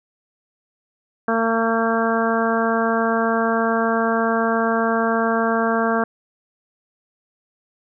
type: harmonic tone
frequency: 227.1 Hz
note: A#3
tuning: 45 cents flat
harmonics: 1 / 2 / 3 / 4 / 5 / 6 / 7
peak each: -22 / -23 / -23 / -28 / -26 / -27 / -26 dBFS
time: 1.28-6.04 s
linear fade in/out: 2 ms
effects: none